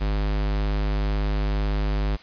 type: tone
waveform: square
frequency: 51 Hz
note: G#1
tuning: 31 cents flat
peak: -22 dBFS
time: 0-2.17 s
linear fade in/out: 20 ms
effects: white hiss -47 dBFS RMS until 2.22 s + resampled to 11025 Hz